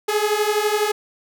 sawtooth beating tone pair, 415.3 / 427.3 Hz, G#4 / G#4, 0 / +49 cents, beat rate 12 Hz, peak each -17 dBFS, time 0.08-0.92 s, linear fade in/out 10 ms, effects none

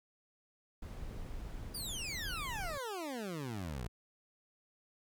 brown noise, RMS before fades -44 dBFS, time 0.82-2.78 s, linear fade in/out 5 ms
20% pulse exponential sweep, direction down, 4954 to 53.4 Hz, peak -34 dBFS, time 1.74-3.88 s, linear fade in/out 10 ms
effects none

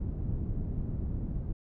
pink low-pass noise, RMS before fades -33 dBFS, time 0-1.53 s, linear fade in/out 10 ms, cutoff 190 Hz, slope 12 dB/octave, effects none

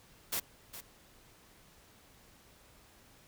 white noise with echo, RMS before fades -34 dBFS, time 0.32-0.4 s, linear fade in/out 10 ms, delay 410 ms, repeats 1, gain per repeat -12 dB, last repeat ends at 0.81 s, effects pink hiss -61 dBFS RMS until 3.27 s

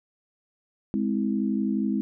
sine chord, Ab augmented, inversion none, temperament just, 207.7 / 259.6 / 324.5 Hz, Ab3 / C4 / E4, 0 / -13 / -27 cents, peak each -25 / -28 / -30 dBFS, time 0.94-2.01 s, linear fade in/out 0 ms, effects none

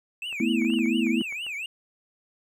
triangle tone with vibrato, 2570 Hz, E7, 45 cents flat, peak -29 dBFS, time 0.22-1.66 s, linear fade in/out 2 ms, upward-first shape triangle, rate 4.3 Hz, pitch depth 280 cents each way
clicks, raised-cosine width 0.5 ms, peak -32 dBFS, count 12, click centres 0.327 / 0.4 / 0.619 / 0.649 / 0.702 / 0.737 / 0.789 / 0.859 / 1.068 / 1.21 / 1.325 / 1.466 s
sine chord, A suspended second, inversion none, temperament equal with one note detuned, 220 / 246.9 / 327.5 Hz, A3 / B3 / E4, 0 / 0 / -11 cents, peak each -26 / -25 / -26 dBFS, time 0.4-1.22 s, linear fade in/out 5 ms
effects none

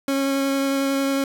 30% pulse tone with vibrato, 273.9 Hz, C#4, 21 cents flat, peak -17 dBFS, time 0.08-1.24 s, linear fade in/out 2 ms, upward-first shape sine, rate 11 Hz, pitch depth 9 cents each way, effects none

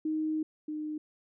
sine tone pair in turn, 311.7 / 305.3 Hz, D#4 / D#4, +3 / -33 cents, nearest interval unison, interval 36 cents, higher first, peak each -28 / -33 dBFS, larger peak first, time 0.05-0.43 / 0.68-0.98 s, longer first, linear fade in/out 5 ms, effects none

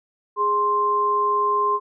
sine tone pair together, 414.1 / 1050 Hz, G#4 / C6, -5 / +6 cents, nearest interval octave + major third, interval 1611 cents, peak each -25 / -18 dBFS, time 0.36-1.8 s, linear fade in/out 50 ms, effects none

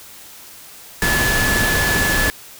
sine tone in noise, 1721 Hz, A6, 39 cents flat, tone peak -18 dBFS, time 1.02-2.3 s, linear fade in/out 0 ms, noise pink, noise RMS -19 dBFS, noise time 1.02-2.3 s, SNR -2 dB, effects white hiss -40 dBFS RMS until 2.59 s

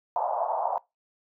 pink band-pass noise, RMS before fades -28 dBFS, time 0.16-0.78 s, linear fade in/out 0 ms, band 650 to 940 Hz, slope 48 dB/octave, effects noise-tail reverb RT60 0.2 s tail -22 dB re dry

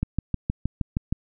click train, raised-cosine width 5 ms, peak -11 dBFS, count 8, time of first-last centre 0.03-1.125 s, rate 6.39 Hz, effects none

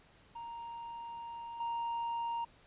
triangle tone with level steps, 932.3 Hz, A#5, in tune, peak -40 / -32 dBFS, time 0.35-2.45 s, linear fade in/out 10 ms, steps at 1.6 s, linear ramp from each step 5 ms, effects pink hiss -63 dBFS RMS until 2.66 s + resampled to 8000 Hz

